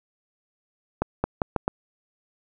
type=accelerating click train; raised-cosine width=1 ms; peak=-8 dBFS; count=5; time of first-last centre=1.02-1.679 s; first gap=220 ms; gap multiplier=0.81; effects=none